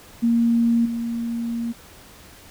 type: tone with level steps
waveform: sine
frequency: 233.1 Hz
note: A#3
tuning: in tune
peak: -15 / -23 dBFS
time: 0.22-1.73 s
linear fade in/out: 20 ms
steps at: 0.85 s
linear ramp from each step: 10 ms
effects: pink hiss -46 dBFS RMS until 2.5 s